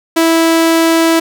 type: tone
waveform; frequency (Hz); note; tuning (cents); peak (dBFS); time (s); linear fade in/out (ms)
sawtooth; 328.4; E4; -6; -4; 0.16-1.2; 10
effects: none